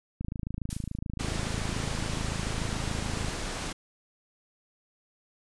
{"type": "click train", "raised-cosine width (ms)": 5, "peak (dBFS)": -21, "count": 84, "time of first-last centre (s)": [0.21, 3.284], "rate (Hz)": 27}
{"type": "noise with exponential decay", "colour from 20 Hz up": "blue", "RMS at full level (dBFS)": -35, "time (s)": [0.7, 0.98], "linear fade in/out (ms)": 5, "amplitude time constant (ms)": 60}
{"type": "low-pass noise", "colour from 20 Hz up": "pink", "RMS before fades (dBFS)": -35, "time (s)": [1.19, 3.73], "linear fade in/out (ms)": 10, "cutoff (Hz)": 9600, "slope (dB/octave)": 24}
{"effects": ["resampled to 24000 Hz"]}